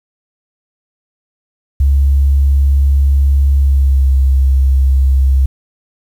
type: tone with pitch glide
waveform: sine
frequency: 69.3 to 66.82 Hz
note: C#2 to C2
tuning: 0 to +37 cents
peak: -6 dBFS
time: 1.8-5.46 s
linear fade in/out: 5 ms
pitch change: -63 cents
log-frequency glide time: 3.58-4.11 s
effects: tanh soft clip ceiling -2 dBFS + 7-bit